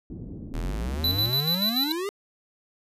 white low-pass noise, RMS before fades -38 dBFS, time 0.1-1.3 s, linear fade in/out 2 ms, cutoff 300 Hz, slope 24 dB/octave
square exponential sweep, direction up, 37.64 to 415.3 Hz, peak -28 dBFS, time 0.54-2.09 s, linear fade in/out 0 ms
square tone with tremolo, 3981 Hz, B7, 13 cents sharp, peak -22 dBFS, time 1.04-1.92 s, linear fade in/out 2 ms, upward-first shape square, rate 6.9 Hz, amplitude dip 60%
effects resampled to 32000 Hz

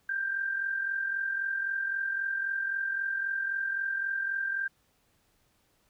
sine tone with amplitude modulation, 1582 Hz, G6, 15 cents sharp, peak -26 dBFS, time 0.09-4.68 s, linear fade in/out 5 ms, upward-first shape sine, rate 43.8 Hz, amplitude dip 55%, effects pink hiss -70 dBFS RMS until 5.89 s

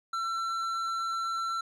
sine tone with tanh clipping, 1346 Hz, E6, 36 cents sharp, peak -31 dBFS, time 0.13-1.61 s, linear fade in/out 5 ms, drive 10 dB, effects none

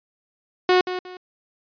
sawtooth tone with echo, 365.2 Hz, F#4, 23 cents flat, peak -10 dBFS, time 0.69-0.81 s, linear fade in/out 2 ms, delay 180 ms, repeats 2, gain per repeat -11 dB, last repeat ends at 1.17 s, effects resampled to 11025 Hz

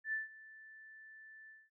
sine tone with ADSR envelope, 1760 Hz, A6, in tune, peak -33 dBFS, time 0.04-1.7 s, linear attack 88 ms, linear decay 150 ms, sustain -20 dB, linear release 210 ms, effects none

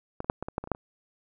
clicks, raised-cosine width 1 ms, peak -18 / -28 / -7 / -19 / -20 / -13 / -22 / -27 / -10 / -29 dBFS, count 10, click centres 0.204 / 0.245 / 0.299 / 0.426 / 0.485 / 0.581 / 0.64 / 0.674 / 0.717 / 0.749 s, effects none

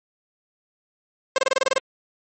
sawtooth tone bursts, 529 Hz, C5, 19 cents sharp, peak -13 dBFS, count 9, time 1.36-1.782 s, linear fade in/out 2 ms, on 22 ms, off 28 ms, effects MP3 32 kbps

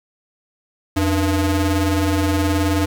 40% pulse ring-modulated tone, 193.1 Hz, G3, 26 cents flat, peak -12 dBFS, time 0.96-2.86 s, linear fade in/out 10 ms, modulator 106 Hz, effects 9-bit

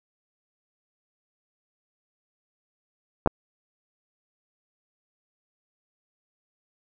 clicks, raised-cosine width 1 ms, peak -6 dBFS, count 2, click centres 3.261 / 3.274 s, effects none

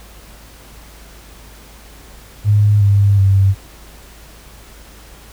sine tone with pitch steps, 103.83 / 100.53 / 97.33 Hz, G#2 / G2 / G2, 0 / +44 / -12 cents, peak -8 dBFS, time 2.44-3.55 s, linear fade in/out 50 ms, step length 370 ms, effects added 53 Hz sine -40 dBFS peak until 5.32 s + pink hiss -42 dBFS RMS until 5.32 s

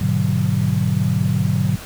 sine chord, G# half-diminished seventh, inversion none, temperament just, 103.83 / 124.59 / 149.51 / 186.89 Hz, G#2 / B2 / D3 / F#3, 0 / +16 / +31 / +18 cents, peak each -21 dBFS, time 0.01-1.76 s, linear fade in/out 5 ms, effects pink hiss -36 dBFS RMS until 1.85 s

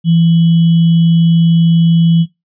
sine tone with sample-and-hold, 166.4 Hz, E3, 17 cents sharp, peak -6 dBFS, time 0.04-2.26 s, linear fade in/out 50 ms, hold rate 3150 Hz, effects noise-tail reverb RT60 0.2 s tail -18 dB re dry + resampled to 11025 Hz

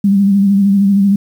sine tone with vibrato, 198.4 Hz, G3, 21 cents sharp, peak -7 dBFS, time 0.04-1.16 s, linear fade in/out 5 ms, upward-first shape sine, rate 13 Hz, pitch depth 41 cents each way, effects 7-bit

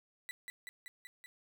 35% pulse tone with echo, 1975 Hz, B6, in tune, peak -39 dBFS, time 0.29-0.31 s, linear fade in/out 0 ms, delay 190 ms, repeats 5, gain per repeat -2 dB, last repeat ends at 1.26 s, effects none

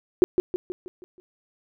sine tone with echo, 361.9 Hz, F#4, 38 cents flat, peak -10 dBFS, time 0.22-0.24 s, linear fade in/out 0 ms, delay 160 ms, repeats 6, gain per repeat -6 dB, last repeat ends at 1.2 s, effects none

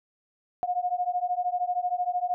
sine beating tone pair, 712 / 725 Hz, F5 / F#5, +33 / -35 cents, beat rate 13 Hz, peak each -28 dBFS, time 0.63-2.34 s, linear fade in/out 0 ms, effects none

